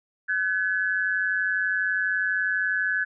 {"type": "tone pair together", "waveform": "sine", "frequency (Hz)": [1512.1, 1700], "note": ["F#6", "G#6"], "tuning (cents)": [37, 40], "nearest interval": "major second", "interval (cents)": 203, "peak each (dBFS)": -25, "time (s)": [0.28, 3.05], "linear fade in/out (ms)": 20, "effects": []}